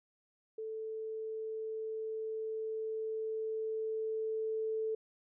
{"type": "tone with level ramp", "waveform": "sine", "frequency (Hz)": 440, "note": "A4", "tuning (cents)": 0, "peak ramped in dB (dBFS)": [-38, -32], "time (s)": [0.58, 4.95], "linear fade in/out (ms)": 5, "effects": []}